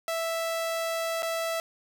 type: tone with dropouts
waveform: sawtooth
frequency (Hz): 659.3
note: E5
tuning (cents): 0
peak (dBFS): -24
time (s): 0.08-1.6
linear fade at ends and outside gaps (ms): 1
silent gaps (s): 1.223-1.229
effects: none